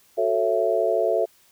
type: chord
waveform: sine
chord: F# minor seventh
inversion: none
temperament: just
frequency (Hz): 370 / 444 / 555 / 666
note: F#4 / A4 / C#5 / E5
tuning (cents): 0 / +16 / +2 / +18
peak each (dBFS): -27 / -24 / -26 / -22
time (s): 0.17-1.26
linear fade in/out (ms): 20
effects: white hiss -58 dBFS RMS until 1.51 s